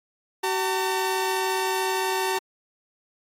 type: tone pair together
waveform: sawtooth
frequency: 380 / 904.4 Hz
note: F#4 / A5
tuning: +46 / +47 cents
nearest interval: octave + minor third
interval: 1501 cents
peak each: -22 dBFS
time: 0.43-2.39 s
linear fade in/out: 10 ms
effects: AAC 48 kbps